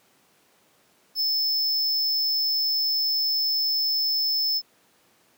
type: tone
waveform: square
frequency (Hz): 5250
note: E8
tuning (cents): -8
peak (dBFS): -22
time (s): 1.15-4.62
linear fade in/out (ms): 50
effects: pink hiss -61 dBFS RMS until 5.37 s + high-pass 200 Hz 12 dB/octave